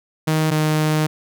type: tone pair in turn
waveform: sawtooth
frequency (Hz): 156.7 / 154.45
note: D#3 / D#3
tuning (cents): +13 / -12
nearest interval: unison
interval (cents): 25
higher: first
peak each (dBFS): -12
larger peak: neither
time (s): 0.27-0.51 / 0.51-1.07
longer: second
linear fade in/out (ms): 10
effects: none